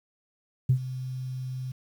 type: tone with ADSR envelope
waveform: sine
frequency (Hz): 129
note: C3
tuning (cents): -24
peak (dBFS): -15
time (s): 0.69-1.72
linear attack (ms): 8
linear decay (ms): 83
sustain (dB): -16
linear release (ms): 7
effects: tanh soft clip ceiling -12 dBFS + 9-bit